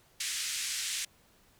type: band-pass noise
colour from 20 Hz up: white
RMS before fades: -35 dBFS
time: 0.2-1.05 s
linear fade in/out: 5 ms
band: 1800 to 8900 Hz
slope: 24 dB/octave
effects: pink hiss -64 dBFS RMS until 1.59 s